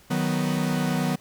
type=chord; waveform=45% pulse; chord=B major; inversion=first; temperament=equal; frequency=155.56 / 185 / 246.9 Hz; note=D#3 / F#3 / B3; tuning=0 / 0 / 0 cents; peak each=-27 dBFS; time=0.1-1.16 s; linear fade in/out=10 ms; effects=pink hiss -54 dBFS RMS until 1.2 s